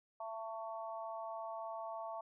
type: harmonic tone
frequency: 223.2 Hz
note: A3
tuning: 25 cents sharp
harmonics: 3 / 4 / 5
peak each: -44 / -46 / -48 dBFS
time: 0.2-2.21 s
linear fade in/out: 5 ms
effects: none